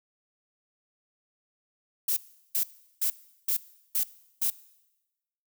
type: noise bursts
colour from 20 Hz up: violet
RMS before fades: -26 dBFS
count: 6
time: 2.08-4.502 s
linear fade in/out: 5 ms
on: 87 ms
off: 380 ms
effects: noise-tail reverb RT60 1.0 s tail -20 dB re dry